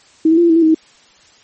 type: tone with pitch steps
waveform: sine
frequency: 319.2 / 325.6 / 344.3 / 339.5 / 324.2 / 333.7 / 316.8 / 318.6 Hz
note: D#4 / E4 / F4 / F4 / E4 / E4 / D#4 / D#4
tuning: +44 / -21 / -25 / -49 / -29 / +21 / +31 / +41 cents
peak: -7 dBFS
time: 0.25-0.746 s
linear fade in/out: 5 ms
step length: 62 ms
effects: white hiss -48 dBFS RMS until 1.43 s + MP3 32 kbps